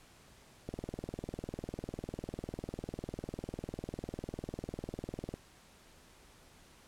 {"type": "click train", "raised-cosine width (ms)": 2, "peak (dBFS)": -25, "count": 94, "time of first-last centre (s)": [0.69, 5.34], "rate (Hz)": 20, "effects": ["pink hiss -60 dBFS RMS until 6.87 s", "low-pass 11000 Hz 12 dB/octave"]}